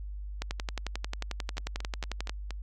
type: two click trains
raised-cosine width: 0.2 ms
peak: -21 / -16 dBFS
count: 5 / 22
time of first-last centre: 1.57-2.507 / 0.42-2.295 s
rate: 4.27 / 11.2 Hz
effects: added 50 Hz sine -36 dBFS peak until 2.62 s + AAC 64 kbps